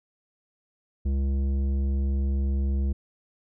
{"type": "tone with tanh clipping", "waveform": "sine", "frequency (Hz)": 68.2, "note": "C#2", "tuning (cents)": -28, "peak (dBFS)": -24, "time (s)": [1.05, 2.93], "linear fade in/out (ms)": 10, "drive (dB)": 11, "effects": []}